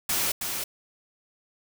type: noise with echo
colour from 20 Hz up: white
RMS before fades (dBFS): -26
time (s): 0.09-0.32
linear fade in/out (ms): 5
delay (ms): 320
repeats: 1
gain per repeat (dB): -5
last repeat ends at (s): 0.64
effects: none